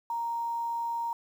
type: tone with quantisation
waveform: sine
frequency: 932.3 Hz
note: A#5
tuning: in tune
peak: -29 dBFS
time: 0.1-1.13 s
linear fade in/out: 2 ms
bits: 9
effects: none